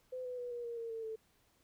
sine tone with pitch steps, 509 / 498.8 / 488.8 / 479 / 469.5 / 460.1 / 450.9 / 441.8 Hz, C5 / B4 / B4 / A#4 / A#4 / A#4 / A4 / A4, -48 / +17 / -18 / +47 / +12 / -23 / +42 / +7 cents, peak -39 dBFS, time 0.12-1.16 s, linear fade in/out 10 ms, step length 130 ms, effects pink hiss -72 dBFS RMS until 1.63 s

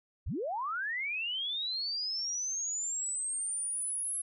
sine linear sweep, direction up, 31.06 to 11000 Hz, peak -32 dBFS, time 0.26-4.22 s, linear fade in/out 10 ms, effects none

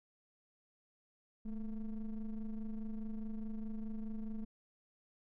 triangle ring-modulated tone, 114.4 Hz, A#2, 32 cents flat, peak -33 dBFS, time 1.45-4.45 s, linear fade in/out 10 ms, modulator 102 Hz, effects none

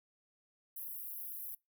pink high-pass noise, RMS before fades -44 dBFS, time 0.76-1.55 s, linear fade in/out 5 ms, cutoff 11000 Hz, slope 96 dB/octave, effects noise-tail reverb RT60 0.2 s tail -23 dB re dry

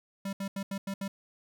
square tone bursts at uneven times, 196 Hz, G3, in tune, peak -33 dBFS, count 6, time 0.25-0.33 / 0.4-0.48 / 0.56-0.63 / 0.71-0.78 / 0.87-0.94 / 1.01-1.08 s, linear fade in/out 5 ms, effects none

